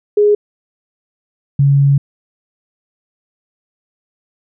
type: tone pair in turn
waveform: sine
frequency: 415.3 / 140 Hz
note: G#4 / C#3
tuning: 0 / +18 cents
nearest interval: octave + perfect fifth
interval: 1882 cents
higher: first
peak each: -7 dBFS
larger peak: neither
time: 0.17-0.35 / 1.59-1.98 s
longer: second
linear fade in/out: 5 ms
effects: none